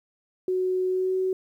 sine tone with pitch glide, 370 to 374.9 Hz, F#4 to F#4, 0 to +23 cents, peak -22 dBFS, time 0.48-1.33 s, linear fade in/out 2 ms, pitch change +23 cents, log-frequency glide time 0.88-1.15 s, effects 10-bit

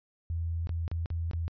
sine tone with dropouts, 83.3 Hz, E2, 19 cents sharp, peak -29 dBFS, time 0.3-1.48 s, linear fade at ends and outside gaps 0 ms, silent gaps 0.671-0.693 / 0.879-0.915 / 1.059-1.103 / 1.312-1.334 s, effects resampled to 11025 Hz

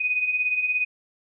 sine beating tone pair, 2478 / 2495 Hz, D#7 / D#7, -8 / +4 cents, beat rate 17 Hz, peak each -29 / -22 dBFS, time 0-0.85 s, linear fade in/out 10 ms, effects none

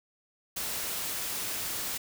white noise, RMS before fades -34 dBFS, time 0.56-1.98 s, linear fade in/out 10 ms, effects none

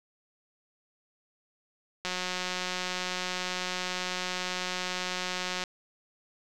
click train, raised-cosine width 0.2 ms, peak -15 dBFS, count 654, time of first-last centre 2.05-5.638 s, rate 182 Hz, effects none

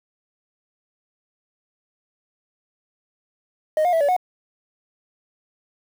sine tone with pitch steps, 620 / 713 / 655 / 573 / 731 Hz, D#5 / F5 / E5 / D5 / F#5, -6 / +36 / -11 / -43 / -21 cents, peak -13 dBFS, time 3.77-4.165 s, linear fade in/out 2 ms, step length 79 ms, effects tanh soft clip ceiling -15 dBFS + 7-bit

